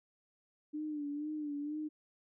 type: tone with vibrato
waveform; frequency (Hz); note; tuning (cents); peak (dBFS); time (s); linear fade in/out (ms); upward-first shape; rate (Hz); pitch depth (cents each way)
sine; 297.1; D4; +20; -36; 0.73-1.89; 20; sine; 2.1; 58
effects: none